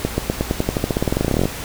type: accelerating click train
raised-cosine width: 2 ms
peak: -4 dBFS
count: 25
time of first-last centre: 0.05-1.455 s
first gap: 130 ms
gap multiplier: 0.92
effects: added 57 Hz sine -35 dBFS peak until 1.64 s + pink hiss -30 dBFS RMS until 1.64 s